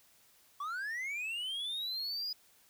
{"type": "linear sweep", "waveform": "triangle", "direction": "up", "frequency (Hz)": [1108.7, 4978], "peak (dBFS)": -34, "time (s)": [0.6, 2.33], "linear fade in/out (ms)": 5, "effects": ["white hiss -65 dBFS RMS until 2.69 s"]}